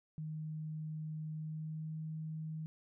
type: tone with pitch glide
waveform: sine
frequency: 155.56 to 157.37 Hz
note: D#3 to D#3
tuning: 0 to +20 cents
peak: -39 dBFS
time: 0.18-2.66 s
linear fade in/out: 0 ms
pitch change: +20 cents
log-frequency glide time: 1.33-1.98 s
effects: none